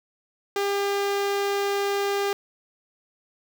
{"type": "tone with notch filter", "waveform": "sawtooth", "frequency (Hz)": 400.8, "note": "G4", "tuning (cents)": 38, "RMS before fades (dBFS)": -25, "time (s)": [0.56, 2.33], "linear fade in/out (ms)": 2, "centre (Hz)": 10000, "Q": 1.2, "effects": ["8-bit"]}